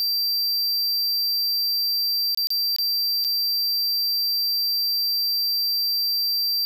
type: tone with dropouts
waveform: square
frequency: 4700 Hz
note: D8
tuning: 1 cent sharp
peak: -21 dBFS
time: 0-6.65 s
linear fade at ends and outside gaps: 0 ms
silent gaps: 2.347-2.374 / 2.471-2.504 / 2.763-2.785 / 3.241-3.247 s
effects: none